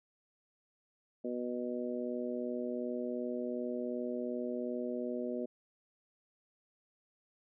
harmonic tone, 122.7 Hz, B2, 11 cents flat, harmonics 2 / 3 / 4 / 5, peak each -38 / -40 / -41 / -42 dBFS, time 1.24-5.46 s, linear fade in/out 10 ms, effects none

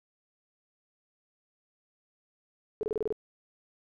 sine tone bursts, 430.3 Hz, A4, 39 cents flat, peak -27 dBFS, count 7, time 2.81-3.125 s, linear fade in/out 0 ms, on 21 ms, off 28 ms, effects none

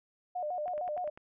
sine tone with vibrato, 659.3 Hz, E5, in tune, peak -32 dBFS, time 0.35-1.1 s, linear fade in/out 10 ms, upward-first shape square, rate 6.5 Hz, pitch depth 160 cents each way
click train, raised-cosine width 0.5 ms, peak -34 dBFS, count 6, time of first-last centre 0.68-1.175 s, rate 10.1 Hz
effects none

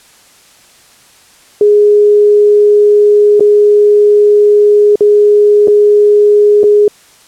sine tone with dropouts, 415.3 Hz, G#4, in tune, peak -3 dBFS, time 1.61-6.88 s, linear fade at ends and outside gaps 2 ms, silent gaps 3.397-3.406 / 4.957-5.007 / 5.674-5.681 / 6.633-6.639 s, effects white hiss -43 dBFS RMS until 7.27 s + low-pass 10000 Hz 12 dB/octave

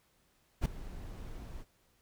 brown noise with ADSR envelope, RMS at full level -25 dBFS, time 0.61-1.65 s, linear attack 46 ms, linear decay 4 ms, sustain -19 dB, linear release 43 ms, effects pink hiss -71 dBFS RMS until 2.01 s

